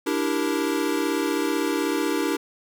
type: chord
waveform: square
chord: E half-diminished seventh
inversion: third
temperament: equal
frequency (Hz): 293.7 / 329.6 / 392 / 466.2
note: D4 / E4 / G4 / Bb4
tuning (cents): 0 / 0 / 0 / 0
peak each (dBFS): -27 / -28 / -29 / -31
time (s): 0.06-2.37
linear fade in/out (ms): 10
effects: none